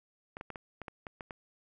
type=clicks; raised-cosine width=0.5 ms; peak=-26 dBFS; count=9; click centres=0.369 / 0.411 / 0.503 / 0.558 / 0.817 / 0.882 / 1.068 / 1.208 / 1.308 s; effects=none

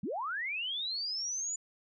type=linear sweep; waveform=sine; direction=up; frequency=149.7 to 7040 Hz; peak=-33 dBFS; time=0.03-1.56 s; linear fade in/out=5 ms; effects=none

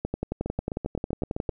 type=two click trains; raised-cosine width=2 ms; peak=-14 / -17 dBFS; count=17 / 9; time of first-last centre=0.05-1.491 / 0.46-1.494 s; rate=11.1 / 7.74 Hz; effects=none

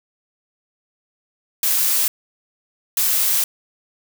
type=noise bursts at uneven times; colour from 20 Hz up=blue; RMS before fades=-18 dBFS; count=2; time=1.63-2.08 / 2.97-3.44 s; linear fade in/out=2 ms; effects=none

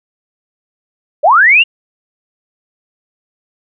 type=linear sweep; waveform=sine; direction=up; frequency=523.3 to 2893 Hz; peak=-4 dBFS; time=1.23-1.64 s; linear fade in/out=20 ms; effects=none

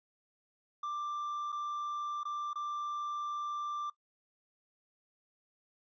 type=tone with dropouts; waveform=triangle; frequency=1181 Hz; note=D6; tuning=9 cents sharp; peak=-33 dBFS; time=0.83-3.9 s; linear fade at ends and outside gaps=5 ms; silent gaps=1.521-1.525 / 2.234-2.252 / 2.533-2.556 s; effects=noise-tail reverb RT60 0.1 s tail -18 dB re dry + resampled to 16000 Hz

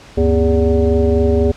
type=tone with frequency modulation; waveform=sine; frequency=240 Hz; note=B3; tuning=49 cents flat; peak=-10 dBFS; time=0.17-1.52 s; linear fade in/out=10 ms; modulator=168 Hz; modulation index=1.7; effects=pink hiss -40 dBFS RMS until 1.56 s + low-pass 6000 Hz 12 dB/octave

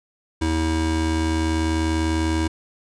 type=tone pair together; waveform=square; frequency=80.2 / 320.8 Hz; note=E2 / E4; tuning=-47 / -47 cents; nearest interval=2 octaves; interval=2400 cents; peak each=-23 dBFS; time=0.41-2.48 s; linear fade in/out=10 ms; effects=resampled to 22050 Hz

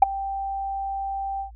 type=tone with ADSR envelope; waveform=sine; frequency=784 Hz; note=G5; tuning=in tune; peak=-5 dBFS; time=0.02-1.51 s; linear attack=6 ms; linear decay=15 ms; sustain=-21 dB; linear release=110 ms; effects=tanh soft clip ceiling -2 dBFS + added 56 Hz sine -41 dBFS peak until 1.55 s

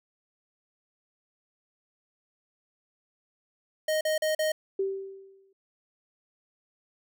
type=tone bursts; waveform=square; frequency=622.3 Hz; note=D#5; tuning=in tune; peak=-25 dBFS; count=4; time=3.88-4.52 s; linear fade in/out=5 ms; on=130 ms; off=40 ms
type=tone with exponential decay; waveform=sine; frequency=388.3 Hz; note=G4; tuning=16 cents flat; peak=-23 dBFS; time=4.79-5.53 s; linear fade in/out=5 ms; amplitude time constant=160 ms
effects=none

